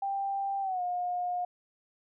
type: tone with pitch glide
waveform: sine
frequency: 789 to 715.2 Hz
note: G5 to F5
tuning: +11 to +41 cents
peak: -29 dBFS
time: 0.02-1.45 s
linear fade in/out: 5 ms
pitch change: -170 cents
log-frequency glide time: 0.61-0.82 s
effects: none